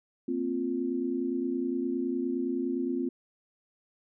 sine chord, Bb suspended second, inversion none, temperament equal with one note detuned, 231.9 / 261.6 / 349.2 Hz, Bb3 / C4 / F4, -9 / 0 / 0 cents, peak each -36 / -30 / -32 dBFS, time 0.28-3.09 s, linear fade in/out 5 ms, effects none

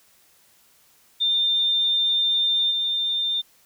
sine tone with level steps, 3604 Hz, A7, 41 cents sharp, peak -18 / -21 dBFS, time 1.2-3.42 s, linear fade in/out 20 ms, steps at 2.7 s, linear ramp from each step 20 ms, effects white hiss -58 dBFS RMS until 3.65 s

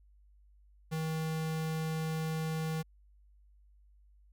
square tone, 159.1 Hz, D#3, 39 cents sharp, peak -33 dBFS, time 0.91-2.83 s, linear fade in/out 20 ms, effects added 50 Hz sine -59 dBFS peak until 4.32 s

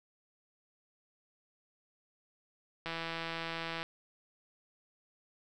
click train, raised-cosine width 0.3 ms, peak -22 dBFS, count 161, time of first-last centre 2.86-3.83 s, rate 165 Hz, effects none

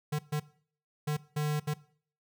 square tone bursts at uneven times, 150 Hz, D3, 37 cents sharp, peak -29 dBFS, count 5, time 0.12-0.19 / 0.32-0.4 / 1.07-1.17 / 1.36-1.6 / 1.67-1.74 s, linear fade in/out 10 ms, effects noise-tail reverb RT60 0.5 s tail -19 dB re dry

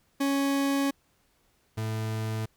40% pulse tone pair in turn, 277.2 / 110.01 Hz, C#4 / A2, 0 / 0 cents, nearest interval octave + major third, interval 1600 cents, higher first, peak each -23 / -28 dBFS, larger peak first, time 0.2-0.91 / 1.77-2.46 s, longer first, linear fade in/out 10 ms, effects pink hiss -68 dBFS RMS until 2.56 s

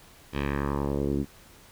10% pulse tone with low-pass filter sweep, 70.5 Hz, C#2, 30 cents sharp, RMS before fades -28 dBFS, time 0.32-1.26 s, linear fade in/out 50 ms, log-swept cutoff 3400 to 260 Hz, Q 1.9, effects pink hiss -53 dBFS RMS until 1.71 s

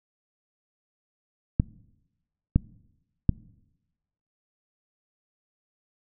clicks, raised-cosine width 5 ms, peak -6 dBFS, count 3, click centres 1.599 / 2.56 / 3.293 s, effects noise-tail reverb RT60 1.0 s tail -23 dB re dry

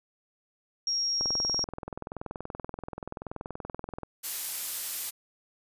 sine tone, 5588 Hz, F8, in tune, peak -26 dBFS, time 0.87-1.64 s, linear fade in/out 2 ms
click train, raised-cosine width 1 ms, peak -22 dBFS, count 60, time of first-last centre 1.21-4.033 s, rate 20.9 Hz
blue noise, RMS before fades -32 dBFS, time 4.23-5.11 s, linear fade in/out 20 ms
effects resampled to 32000 Hz

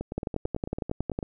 two click trains, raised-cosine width 2 ms, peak -19 / -15 dBFS, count 12 / 12, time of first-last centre 0.01-1.228 / 0.18-1.189 s, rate 9.03 / 10.9 Hz, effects none

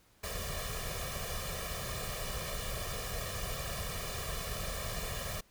pink noise with comb filter, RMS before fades -38 dBFS, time 0.23-5.41 s, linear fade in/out 10 ms, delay 1.7 ms, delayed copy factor +0.9, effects pink hiss -66 dBFS RMS until 5.5 s

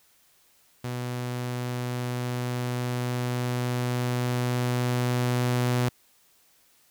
sawtooth tone with level ramp, 123.47 Hz, B2, in tune, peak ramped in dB -26 to -18 dBFS, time 0.84-5.89 s, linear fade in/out 5 ms, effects white hiss -62 dBFS RMS until 6.9 s

